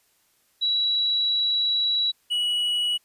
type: tone pair in turn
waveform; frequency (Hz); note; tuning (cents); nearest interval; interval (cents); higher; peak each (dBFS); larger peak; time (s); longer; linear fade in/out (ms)
sine / triangle; 3909 / 2928; B7 / F#7; -19 / -19; perfect fourth; 500; first; -20; neither; 0.61-2.12 / 2.3-2.98; first; 20
effects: white hiss -65 dBFS RMS until 3.04 s + resampled to 32000 Hz